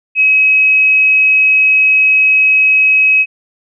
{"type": "tone", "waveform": "sine", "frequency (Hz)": 2550, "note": "D#7", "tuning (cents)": 42, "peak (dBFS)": -6, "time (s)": [0.15, 3.26], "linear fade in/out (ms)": 50, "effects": []}